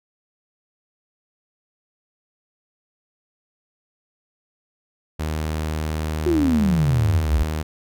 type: tone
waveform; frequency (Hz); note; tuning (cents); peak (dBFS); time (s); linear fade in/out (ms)
sawtooth; 77.78; D#2; 0; -19; 5.19-7.63; 10
type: exponential sweep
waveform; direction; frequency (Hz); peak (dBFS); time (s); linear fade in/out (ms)
sine; down; 370.5 to 58.7; -16; 6.26-7.43; 5
effects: none